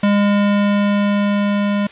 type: tone with level ramp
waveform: square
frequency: 203.6 Hz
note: G#3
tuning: 34 cents flat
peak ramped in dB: -12 to -16 dBFS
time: 0.03-1.87 s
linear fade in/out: 5 ms
effects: white hiss -40 dBFS RMS until 1.91 s + resampled to 8000 Hz